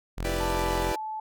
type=tone; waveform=sawtooth; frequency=43.65 Hz; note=F1; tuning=in tune; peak=-25 dBFS; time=0.17-0.93 s; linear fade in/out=20 ms
type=chord; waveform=sawtooth; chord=E minor seventh; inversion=none; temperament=equal; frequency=329.6 / 392 / 493.9 / 587.3 Hz; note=E4 / G4 / B4 / D5; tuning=0 / 0 / 0 / 0 cents; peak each=-30 dBFS; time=0.24-0.96 s; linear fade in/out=10 ms
type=tone with pitch glide; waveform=sine; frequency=880 to 868.4 Hz; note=A5 to A5; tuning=0 to -23 cents; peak=-31 dBFS; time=0.4-1.2 s; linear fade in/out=5 ms; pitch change=-23 cents; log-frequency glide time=0.53-0.73 s
effects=none